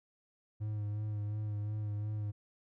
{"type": "tone with vibrato", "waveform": "triangle", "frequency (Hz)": 105.2, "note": "G#2", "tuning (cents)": 23, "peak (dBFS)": -32, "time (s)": [0.6, 2.32], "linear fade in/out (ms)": 20, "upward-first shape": "sine", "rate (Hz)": 2.8, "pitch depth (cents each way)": 29, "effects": []}